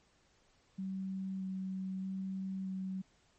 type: tone with vibrato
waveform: sine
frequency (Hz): 190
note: F#3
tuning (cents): +46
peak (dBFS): -36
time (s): 0.78-3.02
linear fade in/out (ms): 10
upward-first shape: square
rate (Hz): 0.8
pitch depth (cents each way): 8
effects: pink hiss -70 dBFS RMS until 3.38 s + MP3 32 kbps